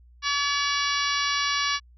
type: harmonic tone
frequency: 570 Hz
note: C#5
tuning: 48 cents sharp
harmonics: 2 / 3 / 4 / 5 / 6 / 7 / 8 / 9 / 10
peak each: -28 / -30 / -31 / -32 / -33 / -33 / -34 / -35 / -35 dBFS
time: 0.22-1.8 s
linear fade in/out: 50 ms
effects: added 60 Hz sine -50 dBFS peak until 1.97 s